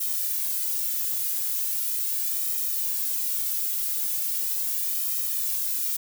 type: noise with flanger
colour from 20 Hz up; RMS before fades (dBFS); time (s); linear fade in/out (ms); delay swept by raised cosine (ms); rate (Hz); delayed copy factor
violet; -27; 0-5.97; 10; 1.6 to 2.41; 0.39; +0.85
effects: none